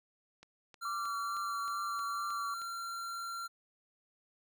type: click train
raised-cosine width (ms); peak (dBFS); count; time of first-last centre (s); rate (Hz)
0.2; -36; 8; 0.43-2.618; 3.2
type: tone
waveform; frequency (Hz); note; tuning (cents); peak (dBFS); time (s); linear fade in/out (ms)
square; 1371; F6; -32; -39; 0.81-3.48; 20
type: tone with vibrato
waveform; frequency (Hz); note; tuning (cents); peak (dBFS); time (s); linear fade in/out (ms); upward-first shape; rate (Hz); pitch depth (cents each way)
sine; 1158; D6; -25; -36; 0.85-2.54; 2; triangle; 2.3; 31
effects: none